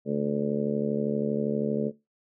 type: harmonic tone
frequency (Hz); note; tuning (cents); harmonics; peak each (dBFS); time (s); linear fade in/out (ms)
72.6; D2; -19; 2 / 3 / 4 / 5 / 6 / 7 / 8; -34 / -28 / -37 / -35 / -30 / -36 / -35; 0.05-1.92; 50
effects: noise-tail reverb RT60 0.2 s tail -17 dB re dry